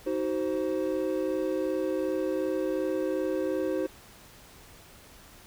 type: chord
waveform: triangle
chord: C diminished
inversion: first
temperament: just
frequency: 314 / 376.7 / 523.3 Hz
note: Eb4 / Gb4 / C5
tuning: +16 / +31 / 0 cents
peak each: -29 dBFS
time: 0.06-3.87 s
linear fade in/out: 10 ms
effects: pink hiss -52 dBFS RMS until 5.46 s